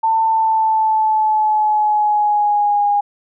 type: tone with pitch glide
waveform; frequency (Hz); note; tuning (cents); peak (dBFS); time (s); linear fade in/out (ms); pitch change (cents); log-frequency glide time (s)
sine; 893 to 818.9; A5 to G#5; +25 to -25; -12; 0.03-3.01; 10; -150; 0.24-2.89
effects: none